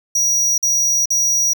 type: tone bursts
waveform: square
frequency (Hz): 5780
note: F#8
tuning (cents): -41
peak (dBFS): -14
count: 3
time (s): 0.15-1.534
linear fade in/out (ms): 5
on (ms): 430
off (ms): 47
effects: none